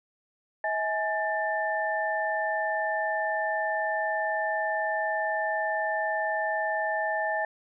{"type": "tone cluster", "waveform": "sine", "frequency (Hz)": [642, 838, 1780], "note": ["E5", "G#5", "A6"], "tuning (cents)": [-46, 15, 20], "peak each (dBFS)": -30, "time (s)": [0.64, 7.45], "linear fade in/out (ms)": 2, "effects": []}